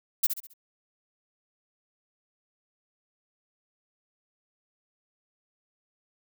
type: noise with echo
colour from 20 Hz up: violet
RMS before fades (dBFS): -21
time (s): 0.23-0.27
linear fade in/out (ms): 10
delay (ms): 67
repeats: 4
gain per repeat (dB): -8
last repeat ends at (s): 0.538
effects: none